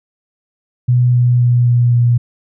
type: tone with pitch steps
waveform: sine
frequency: 123.47 / 122.62 / 121.77 / 120.93 / 120.09 Hz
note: B2 / B2 / B2 / B2 / B2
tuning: 0 / -12 / -24 / -36 / -48 cents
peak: -8 dBFS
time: 0.88-2.18 s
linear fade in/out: 10 ms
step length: 260 ms
effects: none